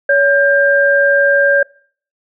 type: tone pair together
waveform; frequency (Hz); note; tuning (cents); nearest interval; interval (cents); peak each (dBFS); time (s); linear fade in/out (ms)
sine; 564 / 1595.2; C#5 / G6; +30 / +30; octave + tritone; 1800; -11; 0.09-1.63; 5
effects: noise-tail reverb RT60 0.5 s tail -24 dB re dry